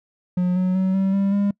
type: tone with pitch steps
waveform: triangle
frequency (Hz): 180 / 184.1 / 188.3 / 192.59 / 196.97 / 201.5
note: F#3 / F#3 / F#3 / G3 / G3 / G3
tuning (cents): -47 / -8 / +31 / -30 / +9 / +48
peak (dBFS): -15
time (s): 0.37-1.51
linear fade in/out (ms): 5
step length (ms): 190
effects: noise-tail reverb RT60 0.1 s tail -24 dB re dry